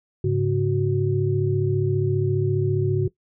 sine tone cluster, 104 / 138.8 / 370 Hz, G#2 / C#3 / F#4, +3 / +3 / 0 cents, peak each -23 dBFS, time 0.24-3.08 s, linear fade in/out 5 ms, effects noise-tail reverb RT60 0.1 s tail -18 dB re dry

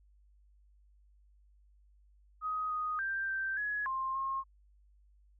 sine tone with pitch steps, 1256 / 1244 / 1577 / 1564 / 1682 / 1057 / 1074 Hz, D#6 / D#6 / G6 / G6 / G#6 / C6 / C6, +16 / -1 / +10 / -4 / +22 / +17 / +45 cents, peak -32 dBFS, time 2.41-4.44 s, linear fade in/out 50 ms, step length 290 ms, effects added 50 Hz sine -61 dBFS peak until 5.39 s

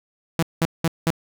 sawtooth tone bursts, 164.81 Hz, E3, in tune, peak -13 dBFS, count 4, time 0.39-1.104 s, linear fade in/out 0 ms, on 36 ms, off 190 ms, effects none

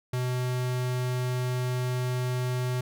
square tone, 125.7 Hz, B2, 31 cents sharp, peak -27 dBFS, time 0.13-2.81 s, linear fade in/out 5 ms, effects none

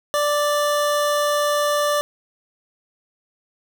25% pulse tone, 587.3 Hz, D5, in tune, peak -14 dBFS, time 0.14-2.01 s, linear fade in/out 0 ms, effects none

